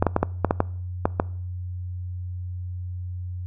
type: clicks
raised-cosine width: 1 ms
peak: -4 dBFS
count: 9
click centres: 0.025 / 0.067 / 0.164 / 0.23 / 0.447 / 0.509 / 0.604 / 1.055 / 1.199 s
effects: noise-tail reverb RT60 0.6 s tail -23 dB re dry + added 90 Hz sine -29 dBFS peak until 3.46 s